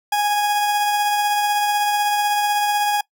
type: tone with tremolo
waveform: 40% pulse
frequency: 828 Hz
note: G#5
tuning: 5 cents flat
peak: -15 dBFS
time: 0.12-3.01 s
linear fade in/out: 5 ms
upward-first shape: sine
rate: 16 Hz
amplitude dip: 25%
effects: noise-tail reverb RT60 0.1 s tail -22 dB re dry